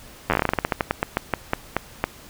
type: slowing click train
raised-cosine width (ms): 0.5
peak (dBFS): -4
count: 22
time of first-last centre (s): 0.3-2.04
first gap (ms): 10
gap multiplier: 1.18
effects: pink hiss -45 dBFS RMS until 2.29 s